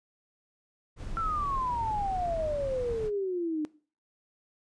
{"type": "noise", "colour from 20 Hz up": "brown", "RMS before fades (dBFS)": -38, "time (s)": [0.96, 3.11], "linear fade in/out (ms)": 50}
{"type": "exponential sweep", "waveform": "sine", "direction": "down", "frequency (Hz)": [1361, 298.5], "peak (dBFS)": -28, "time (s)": [1.17, 3.65], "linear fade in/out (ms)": 0}
{"effects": ["noise-tail reverb RT60 0.4 s tail -20 dB re dry", "resampled to 22050 Hz"]}